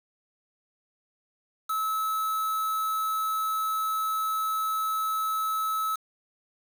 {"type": "tone with quantisation", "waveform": "triangle", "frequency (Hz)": 1300, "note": "E6", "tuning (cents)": -24, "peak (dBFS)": -24, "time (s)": [1.69, 5.96], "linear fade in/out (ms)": 10, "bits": 6, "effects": []}